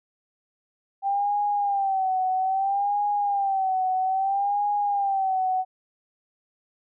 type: tone with vibrato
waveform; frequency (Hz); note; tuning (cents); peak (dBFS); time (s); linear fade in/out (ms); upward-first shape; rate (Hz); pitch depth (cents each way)
sine; 784; G5; 0; -21; 1.02-5.65; 50; sine; 0.61; 85
effects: none